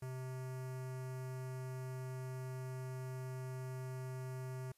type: tone with notch filter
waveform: square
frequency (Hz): 129.2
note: C3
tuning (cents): -21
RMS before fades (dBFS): -44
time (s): 0.02-4.72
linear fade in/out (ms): 5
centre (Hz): 3600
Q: 0.91
effects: white hiss -75 dBFS RMS until 4.77 s + resampled to 32000 Hz